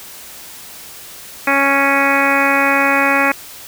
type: harmonic tone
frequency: 277.2 Hz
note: C#4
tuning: in tune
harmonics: 1 / 2 / 3 / 4 / 5 / 6 / 7 / 8 / 9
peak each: -20 / -20 / -20 / -20 / -20 / -20 / -20 / -20 / -20 dBFS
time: 1.47-3.32 s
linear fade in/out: 5 ms
effects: white hiss -35 dBFS RMS until 3.67 s